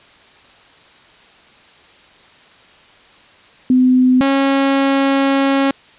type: tone pair in turn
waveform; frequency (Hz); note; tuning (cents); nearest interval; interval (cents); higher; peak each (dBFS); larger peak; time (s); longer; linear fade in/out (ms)
sine / sawtooth; 254.5 / 273.7; C4 / C#4; -48 / -22; minor second; 126; second; -8; neither; 3.7-4.21 / 4.21-5.71; second; 2
effects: white hiss -46 dBFS RMS until 5.98 s + resampled to 8000 Hz